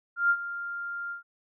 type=tone with ADSR envelope; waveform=sine; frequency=1396.9 Hz; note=F6; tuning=in tune; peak=-18 dBFS; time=0.16-1.23 s; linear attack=140 ms; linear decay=61 ms; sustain=-14 dB; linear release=120 ms; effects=none

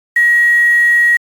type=tone with quantisation; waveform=sine; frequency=1900 Hz; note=A#6; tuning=33 cents sharp; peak=-7 dBFS; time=0.16-1.17 s; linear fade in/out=5 ms; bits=5; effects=AAC 64 kbps

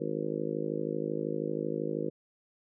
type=harmonic tone; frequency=52.8 Hz; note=G#1; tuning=29 cents sharp; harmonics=3 / 4 / 5 / 6 / 7 / 8 / 9 / 10; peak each=-39 / -40 / -41 / -37 / -37 / -41 / -36 / -42 dBFS; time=0-2.1 s; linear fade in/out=10 ms; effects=none

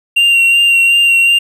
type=tone with vibrato; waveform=triangle; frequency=2766 Hz; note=F7; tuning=17 cents flat; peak=-5 dBFS; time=0.16-1.39 s; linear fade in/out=10 ms; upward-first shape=sine; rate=2.7 Hz; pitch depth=19 cents each way; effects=none

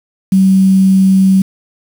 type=tone with quantisation; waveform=sine; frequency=190.8 Hz; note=G3; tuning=47 cents flat; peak=-5 dBFS; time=0.32-1.42 s; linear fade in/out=5 ms; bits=5; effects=none

